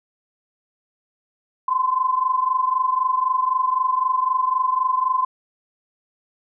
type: tone pair together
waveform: sine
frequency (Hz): 1022.6 / 1046.5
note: C6 / C6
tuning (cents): -40 / 0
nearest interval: unison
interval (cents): 40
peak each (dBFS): -19 / -22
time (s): 1.68-5.25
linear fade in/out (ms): 5
effects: none